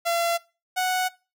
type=tone pair in turn; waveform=sawtooth; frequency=681 / 738.8 Hz; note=F5 / F#5; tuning=-44 / -3 cents; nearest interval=minor second; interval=141 cents; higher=second; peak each=-18 dBFS; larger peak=neither; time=0.05-0.38 / 0.76-1.09 s; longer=neither; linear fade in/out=20 ms; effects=noise-tail reverb RT60 0.3 s tail -21 dB re dry